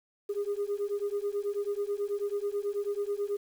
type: beating tone pair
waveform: sine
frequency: 402.8 / 412 Hz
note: G4 / G#4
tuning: +47 / -14 cents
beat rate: 9.2 Hz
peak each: -31 dBFS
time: 0.29-3.37 s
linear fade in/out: 10 ms
effects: tanh soft clip ceiling -25 dBFS + 9-bit